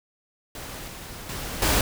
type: noise with level steps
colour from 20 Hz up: pink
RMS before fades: -37 / -39 / -33 / -21 dBFS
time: 0.55-1.81 s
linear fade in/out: 2 ms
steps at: 0.88 / 1.29 / 1.62 s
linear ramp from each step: 2 ms
effects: none